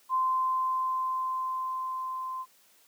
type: tone with level ramp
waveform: sine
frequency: 1037 Hz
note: C6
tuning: 16 cents flat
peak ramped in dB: -23 to -33 dBFS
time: 0.09-2.46 s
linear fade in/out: 50 ms
effects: white hiss -62 dBFS RMS until 2.87 s + high-pass 200 Hz 12 dB/octave